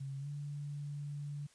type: tone with pitch glide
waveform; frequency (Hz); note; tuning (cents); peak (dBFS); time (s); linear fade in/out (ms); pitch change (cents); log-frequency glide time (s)
sine; 136.8 to 144.93; C#3 to D3; -23 to -23; -39; 0-1.47; 10; +100; 0.19-0.28
effects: white hiss -66 dBFS RMS until 1.54 s + resampled to 22050 Hz